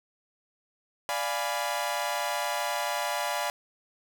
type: chord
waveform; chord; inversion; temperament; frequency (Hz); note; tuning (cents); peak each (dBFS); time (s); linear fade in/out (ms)
sawtooth; D diminished seventh; none; equal; 587.3 / 698.5 / 830.6 / 987.8; D5 / F5 / Ab5 / Cb6; 0 / 0 / 0 / 0; -30; 1.09-3.5; 0
effects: none